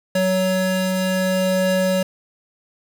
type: tone pair together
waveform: square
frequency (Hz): 186.88 / 560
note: F#3 / C#5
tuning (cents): +18 / +18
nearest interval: octave + perfect fifth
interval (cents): 1900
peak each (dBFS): -21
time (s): 0.15-2.03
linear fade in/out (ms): 5
effects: 7-bit